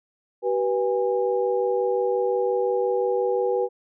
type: tone cluster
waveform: sine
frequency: 382.6 / 488.3 / 819 Hz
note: G4 / B4 / G#5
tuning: -42 / -20 / -24 cents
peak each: -25 / -22 / -30 dBFS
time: 0.42-3.69 s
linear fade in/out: 50 ms
effects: none